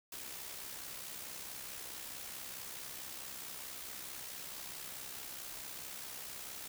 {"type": "noise with amplitude modulation", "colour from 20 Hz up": "white", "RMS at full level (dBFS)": -44, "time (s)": [0.12, 6.68], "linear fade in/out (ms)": 5, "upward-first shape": "sine", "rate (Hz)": 64.6, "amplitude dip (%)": 45, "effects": []}